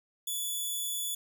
5% pulse tone, 3442 Hz, A7, 39 cents flat, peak -24 dBFS, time 0.27-1.15 s, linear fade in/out 5 ms, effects none

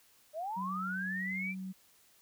sine linear sweep, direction up, 587.3 to 2387 Hz, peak -35 dBFS, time 0.33-1.55 s, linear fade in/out 50 ms
sine tone with pitch glide, 187.3 to 188.49 Hz, F#3 to F#3, +21 to +32 cents, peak -38 dBFS, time 0.56-1.73 s, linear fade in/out 20 ms, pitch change +11 cents, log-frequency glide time 1.11-1.18 s
effects white hiss -65 dBFS RMS until 2.21 s

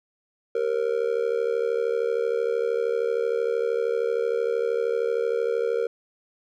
triangle tone with amplitude modulation, 466.2 Hz, A#4, in tune, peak -16 dBFS, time 0.55-5.87 s, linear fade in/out 5 ms, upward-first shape sine, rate 73 Hz, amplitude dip 90%, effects none

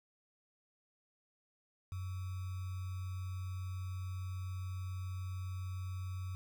sine tone with sample-and-hold, 92.7 Hz, F#2, 4 cents sharp, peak -38 dBFS, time 1.92-6.35 s, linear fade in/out 0 ms, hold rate 1225 Hz, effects none

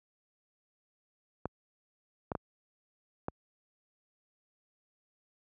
clicks, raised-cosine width 1 ms, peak -19 dBFS, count 4, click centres 1.456 / 2.318 / 2.352 / 3.284 s, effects high-pass 60 Hz 12 dB/octave

